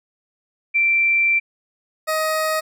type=tone pair in turn; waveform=sine / 20% pulse; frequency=2349 / 628.7 Hz; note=D7 / D#5; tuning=0 / +18 cents; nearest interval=octave + major seventh; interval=2282 cents; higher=first; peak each=-14 dBFS; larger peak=neither; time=0.74-1.4 / 2.07-2.61 s; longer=first; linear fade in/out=20 ms; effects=none